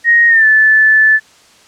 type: tone with pitch glide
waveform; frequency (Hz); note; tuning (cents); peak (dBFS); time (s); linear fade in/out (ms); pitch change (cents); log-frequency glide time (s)
sine; 1872 to 1746.6; A#6 to A6; +7 to -13; -5; 0.04-1.2; 50; -120; 0.28-0.46
effects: white hiss -45 dBFS RMS until 1.67 s + low-pass 7000 Hz 12 dB/octave